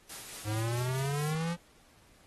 white noise with tremolo, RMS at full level -43 dBFS, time 0.09-1.35 s, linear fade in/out 10 ms, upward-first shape sine, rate 4.6 Hz, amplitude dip 30%
square exponential sweep, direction up, 103.83 to 174.61 Hz, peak -31 dBFS, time 0.44-1.57 s, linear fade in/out 50 ms
effects pink hiss -62 dBFS RMS until 2.26 s + AAC 32 kbps

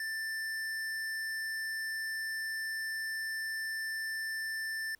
sine tone with hard clipping, 1774 Hz, A6, 14 cents sharp, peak -36 dBFS, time 0-4.95 s, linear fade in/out 2 ms, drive 14 dB, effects pink hiss -70 dBFS RMS until 4.99 s

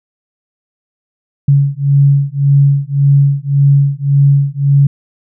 sine beating tone pair, 139.5 / 141.3 Hz, C#3 / C#3, +11 / +34 cents, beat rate 1.8 Hz, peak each -10 dBFS, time 1.48-4.87 s, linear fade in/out 5 ms, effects none

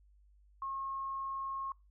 sine tone, 1082 Hz, C#6, 42 cents flat, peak -36 dBFS, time 0.62-1.72 s, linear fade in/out 2 ms, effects noise-tail reverb RT60 0.3 s tail -26 dB re dry + added 50 Hz sine -61 dBFS peak until 1.9 s

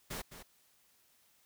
pink noise with echo, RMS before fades -41 dBFS, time 0.1-0.22 s, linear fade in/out 10 ms, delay 210 ms, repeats 1, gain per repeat -10 dB, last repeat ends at 0.43 s, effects white hiss -69 dBFS RMS until 1.45 s

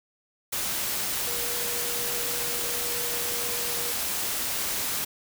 sine tone in noise, 479.6 Hz, A#4, 49 cents sharp, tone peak -38 dBFS, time 1.27-3.92 s, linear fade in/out 10 ms, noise white, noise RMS -29 dBFS, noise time 0.52-5.05 s, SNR -12 dB, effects none

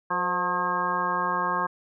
harmonic tone with a mistuned harmonic, 179.4 Hz, F3, 47 cents sharp, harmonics 1 / 2 / 3 / 4 / 5 / 6 / 7 / 9, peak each -37 / -37 / -36 / -37 / -31 / -26 / -33 / -32 dBFS, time 0.1-1.67 s, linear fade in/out 10 ms, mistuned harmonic 3, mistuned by -54 cents, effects none

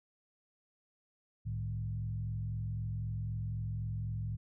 sine tone with frequency modulation, 109 Hz, A2, 16 cents flat, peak -34 dBFS, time 1.45-4.37 s, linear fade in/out 20 ms, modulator 43.9 Hz, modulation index 0.88, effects none

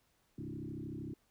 sine tone with frequency modulation, 220 Hz, A3, in tune, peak -40 dBFS, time 0.38-1.14 s, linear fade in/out 5 ms, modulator 33.1 Hz, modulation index 3.7, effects pink hiss -74 dBFS RMS until 1.3 s

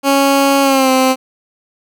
15% pulse tone with pitch glide, 276.3 to 260.8 Hz, C#4 to C4, -6 to -5 cents, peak -3 dBFS, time 0.03-1.16 s, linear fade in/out 50 ms, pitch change -99 cents, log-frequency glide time 0.62-0.9 s, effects none

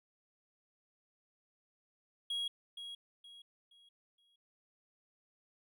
triangle tone with echo, 3300 Hz, G#7, 12 cents flat, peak -33 dBFS, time 2.3-2.48 s, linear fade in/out 5 ms, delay 470 ms, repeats 4, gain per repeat -9 dB, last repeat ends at 4.36 s, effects none

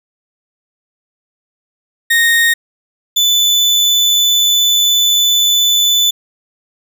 35% pulse tone pair in turn, 1856 / 3497 Hz, A#6 / A7, -8 / -11 cents, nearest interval major seventh, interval 1097 cents, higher second, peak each -7 dBFS, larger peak neither, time 2.1-2.54 / 3.16-6.11 s, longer second, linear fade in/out 10 ms, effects none

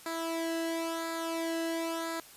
sawtooth tone with flanger, 329.6 Hz, E4, in tune, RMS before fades -34 dBFS, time 0.06-2.2 s, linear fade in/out 2 ms, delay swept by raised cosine 0.34 to 0.87 ms, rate 0.97 Hz, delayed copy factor -0.7, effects white hiss -53 dBFS RMS until 2.36 s + resampled to 32000 Hz

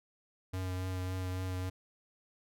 square tone with vibrato, 92.5 Hz, F#2, in tune, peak -35 dBFS, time 0.53-1.7 s, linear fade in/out 10 ms, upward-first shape triangle, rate 3.6 Hz, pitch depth 19 cents each way, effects none

